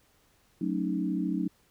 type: chord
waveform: sine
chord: D# half-diminished seventh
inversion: first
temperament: equal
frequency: 185 / 220 / 277.2 / 311.1 Hz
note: F#3 / A3 / C#4 / D#4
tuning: 0 / 0 / 0 / 0 cents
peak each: -31 / -35 / -33 / -32 dBFS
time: 0.61-1.48 s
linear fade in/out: 5 ms
effects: pink hiss -66 dBFS RMS until 1.7 s